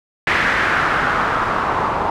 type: noise with low-pass filter sweep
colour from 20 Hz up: white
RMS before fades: -18 dBFS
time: 0.27-2.1 s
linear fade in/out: 2 ms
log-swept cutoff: 1900 to 950 Hz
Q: 2.7
effects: none